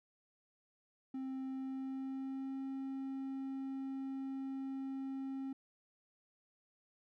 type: tone with pitch glide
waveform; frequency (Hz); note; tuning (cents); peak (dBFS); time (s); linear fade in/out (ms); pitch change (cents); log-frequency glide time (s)
triangle; 264 to 268.5; C4 to C4; +16 to +45; -37; 1.14-5.53; 5; +29; 1.44-2.61
effects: none